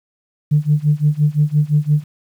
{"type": "tone with tremolo", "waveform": "sine", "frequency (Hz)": 149.4, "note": "D3", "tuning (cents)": 30, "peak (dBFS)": -8, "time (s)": [0.51, 2.04], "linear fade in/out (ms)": 10, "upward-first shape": "sine", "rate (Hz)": 5.8, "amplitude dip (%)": 95, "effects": ["tanh soft clip ceiling -4 dBFS", "8-bit"]}